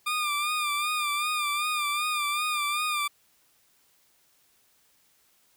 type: tone with vibrato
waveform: 20% pulse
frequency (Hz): 1201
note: D6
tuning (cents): +38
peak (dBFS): -21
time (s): 0.06-3.08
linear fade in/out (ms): 10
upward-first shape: sine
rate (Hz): 2.6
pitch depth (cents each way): 52
effects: white hiss -65 dBFS RMS until 5.56 s